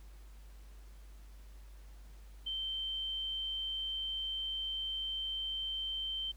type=tone; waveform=sine; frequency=3113 Hz; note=G7; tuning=13 cents flat; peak=-35 dBFS; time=2.46-6.32 s; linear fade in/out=10 ms; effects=added 50 Hz sine -50 dBFS peak until 6.36 s + pink hiss -65 dBFS RMS until 6.36 s